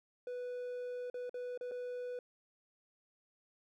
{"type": "tone with dropouts", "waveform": "triangle", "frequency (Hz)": 493.9, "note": "B4", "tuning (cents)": 0, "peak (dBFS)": -37, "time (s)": [0.27, 2.19], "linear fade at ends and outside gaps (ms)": 2, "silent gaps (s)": [[1.1, 1.142], [1.295, 1.342], [1.576, 1.61], [1.713, 1.717]], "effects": []}